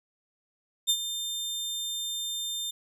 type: tone with ADSR envelope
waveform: sawtooth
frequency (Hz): 3600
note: A7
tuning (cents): +39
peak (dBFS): -17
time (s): 0.87-2.71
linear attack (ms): 27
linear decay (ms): 64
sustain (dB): -11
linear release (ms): 9
effects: none